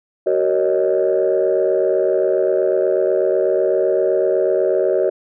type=chord; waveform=sine; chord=D# minor seventh; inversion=first; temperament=equal with one note detuned; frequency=377.6 / 466.2 / 554.4 / 622.3 Hz; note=F#4 / A#4 / C#5 / D#5; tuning=+35 / 0 / 0 / 0 cents; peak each=-17 / -20 / -19 / -19 dBFS; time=0.26-5.1 s; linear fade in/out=10 ms; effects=tanh soft clip ceiling -7 dBFS